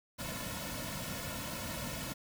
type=noise with comb filter; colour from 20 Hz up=pink; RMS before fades=-40 dBFS; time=0.18-2.14 s; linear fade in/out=20 ms; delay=2.5 ms; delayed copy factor=-0.95; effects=none